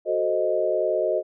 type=chord; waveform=sine; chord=F# diminished seventh; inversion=none; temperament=equal; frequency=370 / 440 / 523.3 / 622.3 Hz; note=F#4 / A4 / C5 / Eb5; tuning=0 / 0 / 0 / 0 cents; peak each=-27 / -28 / -27 / -23 dBFS; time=0.05-1.23 s; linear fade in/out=50 ms; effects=none